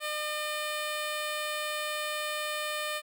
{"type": "tone", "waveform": "10% pulse", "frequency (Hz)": 604, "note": "D5", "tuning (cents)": 48, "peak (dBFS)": -23, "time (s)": [0, 3.02], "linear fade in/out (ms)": 50, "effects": []}